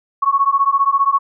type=beating tone pair; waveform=sine; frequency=1100 / 1115 Hz; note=C#6 / C#6; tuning=-14 / +10 cents; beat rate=15 Hz; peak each=-15 dBFS; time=0.22-1.19 s; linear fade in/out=10 ms; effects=none